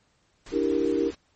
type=noise; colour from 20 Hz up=pink; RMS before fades=-44 dBFS; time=0.46-1.15 s; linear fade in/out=5 ms
type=chord; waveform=sine; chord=E half-diminished seventh; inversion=third; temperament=equal; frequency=293.7 / 329.6 / 392 / 466.2 Hz; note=D4 / E4 / G4 / Bb4; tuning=0 / 0 / 0 / 0 cents; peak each=-27 dBFS; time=0.51-1.12 s; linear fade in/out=50 ms
effects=pink hiss -67 dBFS RMS until 1.35 s + MP3 32 kbps